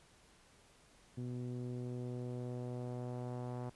sawtooth tone with low-pass filter sweep, 123.47 Hz, B2, in tune, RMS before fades -42 dBFS, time 1.17-3.7 s, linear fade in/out 10 ms, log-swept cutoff 300 to 890 Hz, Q 1.5, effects pink hiss -65 dBFS RMS until 3.75 s + resampled to 24000 Hz

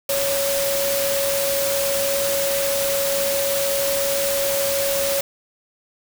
sine tone in noise, 556 Hz, C#5, 5 cents sharp, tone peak -21 dBFS, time 0.09-5.21 s, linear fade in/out 5 ms, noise white, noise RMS -24 dBFS, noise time 0.09-5.21 s, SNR 0 dB, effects none

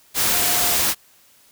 sine tone in noise, 710 Hz, F5, 28 cents sharp, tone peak -30 dBFS, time 0.31-0.78 s, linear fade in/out 50 ms, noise white, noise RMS -19 dBFS, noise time 0.14-0.95 s, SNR -14 dB, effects white hiss -54 dBFS RMS until 1.51 s

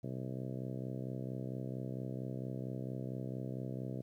harmonic tone, 64.4 Hz, C2, 27 cents flat, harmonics 2 / 3 / 4 / 5 / 6 / 7 / 8 / 9 / 10, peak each -41 / -45 / -47 / -49 / -51 / -52 / -53 / -54 / -55 dBFS, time 0.03-4.02 s, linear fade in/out 10 ms, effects 12-bit

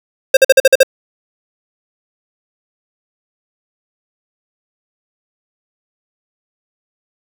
square tone bursts, 531 Hz, C5, 25 cents sharp, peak -3 dBFS, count 7, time 0.34-0.832 s, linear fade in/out 5 ms, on 30 ms, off 47 ms, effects none

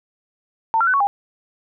sine tone with pitch steps, 899 / 1371 / 1506 / 1113 / 807 Hz, A5 / F6 / F#6 / C#6 / G#5, +37 / -32 / +30 / +7 / -50 cents, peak -14 dBFS, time 0.74-1.07 s, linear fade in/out 0 ms, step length 66 ms, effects none

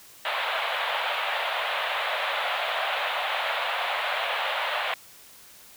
pink band-pass noise, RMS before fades -28 dBFS, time 0.25-4.94 s, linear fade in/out 2 ms, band 570 to 3700 Hz, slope 48 dB/octave, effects white hiss -50 dBFS RMS until 5.76 s

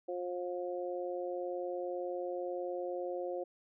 harmonic tone, 178.1 Hz, F3, 34 cents sharp, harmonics 2 / 3 / 4, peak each -39 / -38 / -44 dBFS, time 0.08-3.44 s, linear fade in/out 10 ms, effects none

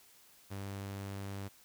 sawtooth tone, 98.8 Hz, G2, 14 cents sharp, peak -36 dBFS, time 0.5-1.49 s, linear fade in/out 20 ms, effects white hiss -62 dBFS RMS until 1.64 s

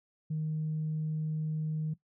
sine tone, 155.6 Hz, D#3, in tune, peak -29 dBFS, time 0.3-1.94 s, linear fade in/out 10 ms, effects noise-tail reverb RT60 0.1 s tail -17 dB re dry + tanh soft clip ceiling -26 dBFS

